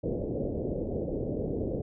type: low-pass noise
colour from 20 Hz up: white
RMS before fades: -32 dBFS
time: 0.03-1.82 s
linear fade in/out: 10 ms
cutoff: 560 Hz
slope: 48 dB/octave
effects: none